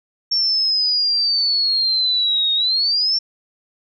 sine exponential two-way sweep, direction down then up, 5480 to 3709 to 5480 Hz, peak -15 dBFS, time 0.31-3.19 s, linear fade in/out 10 ms, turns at 2.54 s, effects none

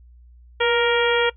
harmonic tone with a mistuned harmonic, 468.2 Hz, A#4, 8 cents sharp, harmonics 1 / 2 / 3 / 4 / 5 / 6 / 7, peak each -19 / -25 / -25 / -27 / -28 / -30 / -27 dBFS, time 0.6-1.3 s, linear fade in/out 10 ms, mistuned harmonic 1, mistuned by +36 cents, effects noise-tail reverb RT60 0.1 s tail -20 dB re dry + added 60 Hz sine -45 dBFS peak until 1.36 s

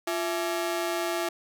sawtooth ring-modulated tone, 506 Hz, B4, 42 cents sharp, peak -20 dBFS, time 0.07-1.29 s, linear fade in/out 5 ms, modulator 158 Hz, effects none

